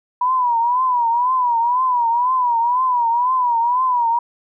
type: tone with vibrato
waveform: sine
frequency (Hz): 975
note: B5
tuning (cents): -23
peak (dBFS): -14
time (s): 0.21-4.19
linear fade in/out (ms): 5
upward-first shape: triangle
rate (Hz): 2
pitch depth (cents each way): 120
effects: none